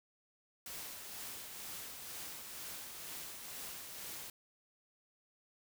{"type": "noise with tremolo", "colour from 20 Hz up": "white", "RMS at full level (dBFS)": -45, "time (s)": [0.66, 4.3], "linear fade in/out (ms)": 2, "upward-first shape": "triangle", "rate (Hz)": 2.1, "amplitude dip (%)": 40, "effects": []}